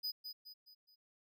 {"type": "tone with echo", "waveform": "square", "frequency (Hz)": 4978, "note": "D#8", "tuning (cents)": 0, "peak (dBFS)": -37, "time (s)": [0.03, 0.12], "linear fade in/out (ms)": 20, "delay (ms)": 210, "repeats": 4, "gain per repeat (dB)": -7, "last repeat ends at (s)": 0.96, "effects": []}